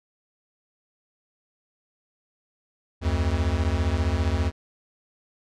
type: beating tone pair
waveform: square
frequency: 73.42 / 88.42 Hz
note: D2 / F2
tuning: 0 / +22 cents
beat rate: 15 Hz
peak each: -25 dBFS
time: 3.01-4.52 s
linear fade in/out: 50 ms
effects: low-pass 6000 Hz 12 dB/octave